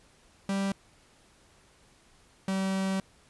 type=tone pair in turn; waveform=45% pulse; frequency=196 / 191.86 Hz; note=G3 / G3; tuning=0 / -37 cents; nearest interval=unison; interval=37 cents; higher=first; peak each=-27 dBFS; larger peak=neither; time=0.49-0.72 / 2.48-3 s; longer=second; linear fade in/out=2 ms; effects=pink hiss -61 dBFS RMS until 3.29 s + resampled to 24000 Hz